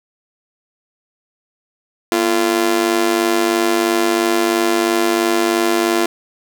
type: tone with amplitude modulation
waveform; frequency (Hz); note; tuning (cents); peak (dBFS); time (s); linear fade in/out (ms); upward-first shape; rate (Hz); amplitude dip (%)
sawtooth; 343.4; F4; -29; -6; 2.12-6.06; 0; sine; 103; 85
effects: none